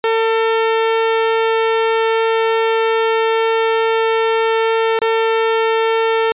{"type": "tone with dropouts", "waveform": "sawtooth", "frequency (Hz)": 449.8, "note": "A4", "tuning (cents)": 38, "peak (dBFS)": -9, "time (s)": [0.04, 6.32], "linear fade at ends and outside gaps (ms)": 1, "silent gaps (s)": [4.99, 5.017], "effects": ["resampled to 8000 Hz"]}